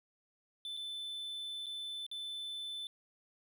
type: tone with dropouts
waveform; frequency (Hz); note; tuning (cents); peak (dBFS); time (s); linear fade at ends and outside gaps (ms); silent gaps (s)
triangle; 3520; A7; 0; -38; 0.65-2.87; 1; 0.768-0.772 / 1.66-1.666 / 2.065-2.114
effects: none